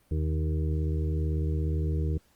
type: harmonic tone with a mistuned harmonic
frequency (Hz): 77.78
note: D#2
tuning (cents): 0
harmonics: 1 / 2 / 4 / 5 / 6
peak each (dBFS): -26 / -32 / -38 / -40 / -42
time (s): 0.11-2.18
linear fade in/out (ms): 5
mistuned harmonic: 1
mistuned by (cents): +32
effects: pink hiss -65 dBFS RMS until 2.35 s + Opus 32 kbps